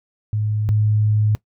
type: tone pair in turn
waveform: sine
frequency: 106.5 / 106.5 Hz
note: G#2 / G#2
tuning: +44 / +44 cents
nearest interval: unison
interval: 0 cents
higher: neither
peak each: -18 / -14 dBFS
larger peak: second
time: 0.33-0.69 / 0.69-1.35 s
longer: second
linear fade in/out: 0 ms
effects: noise-tail reverb RT60 0.1 s tail -20 dB re dry